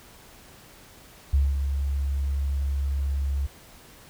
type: tone with ADSR envelope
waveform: sine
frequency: 69.3 Hz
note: C#2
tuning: in tune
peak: -16 dBFS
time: 1.33-3.47 s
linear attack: 9 ms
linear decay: 200 ms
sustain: -7 dB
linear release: 14 ms
effects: pink hiss -50 dBFS RMS until 4.09 s